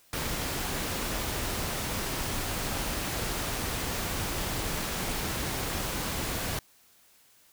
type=noise; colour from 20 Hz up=pink; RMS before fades=-32 dBFS; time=0.13-6.59 s; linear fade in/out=2 ms; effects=white hiss -61 dBFS RMS until 7.52 s